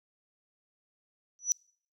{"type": "tone with exponential growth", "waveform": "sine", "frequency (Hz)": 5910, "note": "F#8", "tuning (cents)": -3, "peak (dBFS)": -19, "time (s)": [1.39, 1.52], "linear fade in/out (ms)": 0, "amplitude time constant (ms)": 27, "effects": ["noise-tail reverb RT60 0.5 s tail -26 dB re dry"]}